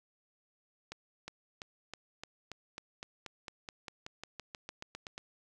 accelerating click train, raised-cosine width 0.2 ms, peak -25 dBFS, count 21, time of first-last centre 0.92-5.179 s, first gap 360 ms, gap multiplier 0.94, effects none

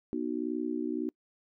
sine chord, B major, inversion none, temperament just, 246.9 / 308.7 / 370.4 Hz, B3 / D#4 / F#4, 0 / -14 / +2 cents, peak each -35 / -33 / -36 dBFS, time 0.13-1.09 s, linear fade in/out 0 ms, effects noise-tail reverb RT60 0.1 s tail -26 dB re dry

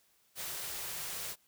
white band-stop noise, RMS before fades -40 dBFS, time 0.35-1.36 s, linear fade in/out 50 ms, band 200 to 310 Hz, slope 96 dB/octave, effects white hiss -70 dBFS RMS until 1.47 s

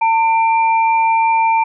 sine tone pair together, 901.4 / 2365 Hz, A5 / D7, +42 / +12 cents, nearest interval octave + perfect fourth, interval 1670 cents, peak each -11 / -21 dBFS, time 0.01-1.64 s, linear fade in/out 10 ms, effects none

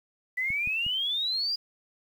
sine exponential sweep, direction up, 1970 to 4899 Hz, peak -26 dBFS, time 0.37-1.56 s, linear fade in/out 10 ms
clicks, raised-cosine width 5 ms, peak -29 dBFS, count 3, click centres 0.504 / 0.674 / 0.865 s
effects 9-bit

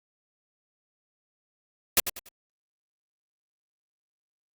white noise with echo, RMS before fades -19 dBFS, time 1.97-2 s, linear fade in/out 2 ms, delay 96 ms, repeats 3, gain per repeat -10 dB, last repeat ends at 2.288 s, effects Opus 48 kbps

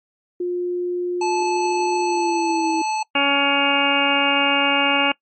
sine tone with pitch glide, 355.3 to 325.8 Hz, F4 to E4, +30 to -20 cents, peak -20 dBFS, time 0.4-2.82 s, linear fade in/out 5 ms, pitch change -150 cents, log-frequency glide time 1.99-2.68 s
square tone, 868 Hz, A5, 24 cents flat, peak -21 dBFS, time 1.21-3.03 s, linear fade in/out 5 ms
harmonic tone, 280.8 Hz, C#4, 22 cents sharp, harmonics 1 / 2 / 3 / 4 / 5 / 6 / 8 / 9 / 10, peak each -24 / -25 / -23 / -26 / -26 / -29 / -24 / -24 / -20 dBFS, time 3.15-5.12 s, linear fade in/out 5 ms
effects noise-tail reverb RT60 0.1 s tail -23 dB re dry + MP3 32 kbps

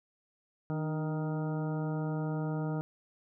harmonic tone with a mistuned harmonic, 156.1 Hz, D#3, 6 cents sharp, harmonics 1 / 2 / 3 / 4 / 5 / 6 / 8 / 9, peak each -32 / -38 / -42 / -44 / -46 / -48 / -50 / -51 dBFS, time 0.7-2.81 s, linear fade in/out 0 ms, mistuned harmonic 2, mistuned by -46 cents, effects none

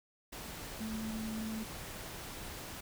sine tone in noise, 220 Hz, A3, in tune, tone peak -37 dBFS, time 0.8-1.64 s, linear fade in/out 10 ms, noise pink, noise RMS -45 dBFS, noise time 0.32-2.81 s, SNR +5 dB, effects none

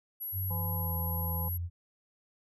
sine tone, 11560 Hz, F#9, 41 cents flat, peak -35 dBFS, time 0.2-1.58 s, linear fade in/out 20 ms
sine tone with pitch glide, 93.8 to 86.51 Hz, F#2 to F2, +24 to -16 cents, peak -32 dBFS, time 0.32-1.7 s, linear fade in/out 50 ms, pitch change -140 cents, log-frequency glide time 0.73-0.97 s
harmonic tone, 168.9 Hz, E3, 42 cents sharp, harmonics 1 / 3 / 5 / 6, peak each -39 / -46 / -43 / -46 dBFS, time 0.5-1.49 s, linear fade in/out 10 ms
effects none

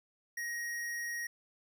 sine tone with hard clipping, 1884 Hz, A#6, 18 cents sharp, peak -37 dBFS, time 0.37-1.27 s, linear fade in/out 5 ms, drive 18 dB, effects none

